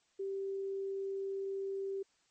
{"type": "tone", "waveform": "sine", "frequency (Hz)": 390.3, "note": "G4", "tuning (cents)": -8, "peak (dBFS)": -35, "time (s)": [0.19, 2.03], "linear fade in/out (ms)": 10, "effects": ["white hiss -73 dBFS RMS until 2.3 s", "MP3 32 kbps"]}